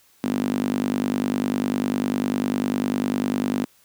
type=tone with high-pass filter; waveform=sawtooth; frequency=50 Hz; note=G1; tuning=35 cents sharp; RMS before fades=-24 dBFS; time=0.23-3.65 s; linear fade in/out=10 ms; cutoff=240 Hz; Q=5.3; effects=white hiss -58 dBFS RMS until 3.84 s